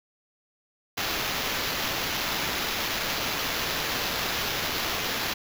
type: noise with sample-and-hold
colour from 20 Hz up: violet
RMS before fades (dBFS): -29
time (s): 0.97-5.34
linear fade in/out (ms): 10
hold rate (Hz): 8820
effects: none